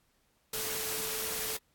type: tone in noise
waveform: sine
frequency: 438.6 Hz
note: A4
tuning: 6 cents flat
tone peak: -44 dBFS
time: 0.53-1.57 s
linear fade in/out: 5 ms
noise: white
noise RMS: -35 dBFS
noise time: 0.53-1.57 s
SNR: -12 dB
effects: pink hiss -72 dBFS RMS until 1.74 s + AAC 64 kbps